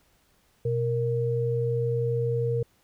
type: tone pair together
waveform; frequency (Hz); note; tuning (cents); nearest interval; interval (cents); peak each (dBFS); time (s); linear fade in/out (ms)
sine; 123.28 / 466.2; B2 / A#4; -3 / 0; octave + major seventh; 2303; -26; 0.65-2.63; 5
effects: pink hiss -65 dBFS RMS until 2.83 s